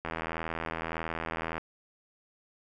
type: click train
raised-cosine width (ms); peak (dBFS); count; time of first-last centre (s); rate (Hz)
0.5; -18; 126; 0.05-1.58; 81.7
effects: none